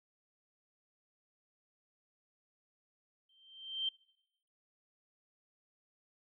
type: tone with exponential growth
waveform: sine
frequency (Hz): 3136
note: G7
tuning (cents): 0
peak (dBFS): -30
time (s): 3.29-3.89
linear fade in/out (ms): 5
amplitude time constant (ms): 130
effects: noise-tail reverb RT60 0.9 s tail -24 dB re dry